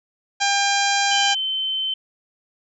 harmonic tone, 800 Hz, G5, 35 cents sharp, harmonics 1 / 2 / 3 / 4 / 5 / 6 / 7 / 8 / 9, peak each -21 / -24 / -26 / -27 / -28 / -29 / -29 / -30 / -31 dBFS, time 0.4-1.35 s, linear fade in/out 20 ms
sine tone, 3080 Hz, G7, 31 cents flat, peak -21 dBFS, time 1.11-1.94 s, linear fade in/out 5 ms
effects none

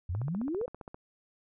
sine exponential sweep, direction up, 80.1 to 523.3 Hz, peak -30 dBFS, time 0.09-0.66 s, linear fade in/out 5 ms
click train, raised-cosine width 1 ms, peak -29 dBFS, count 13, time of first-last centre 0.15-0.945 s, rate 15.1 Hz
effects none

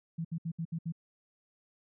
sine tone bursts, 164.81 Hz, E3, in tune, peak -32 dBFS, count 6, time 0.18-0.923 s, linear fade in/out 10 ms, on 68 ms, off 67 ms, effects none

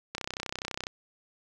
click train, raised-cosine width 0.2 ms, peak -16 dBFS, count 24, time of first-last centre 0.15-0.869 s, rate 32 Hz, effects none

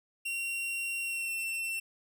45% pulse tone with pitch glide, 2747 to 2698 Hz, F7 to E7, -29 to +40 cents, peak -32 dBFS, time 0.25-1.8 s, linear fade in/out 10 ms, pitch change -31 cents, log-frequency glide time 1.02-1.34 s, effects none

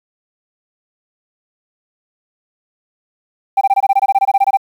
sine tone bursts, 787 Hz, G5, 7 cents sharp, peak -5 dBFS, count 16, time 3.57-4.572 s, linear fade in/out 10 ms, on 42 ms, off 22 ms, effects tanh soft clip ceiling -7 dBFS + 7-bit

